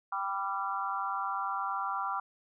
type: chord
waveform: sine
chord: G dominant seventh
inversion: none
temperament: equal with one note detuned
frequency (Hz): 784 / 987.8 / 1174.7 / 1370.5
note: G5 / B5 / D6 / F6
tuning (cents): 0 / 0 / 0 / -33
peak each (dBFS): -37 / -37 / -35 / -37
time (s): 0.12-2.2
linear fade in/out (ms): 5
effects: none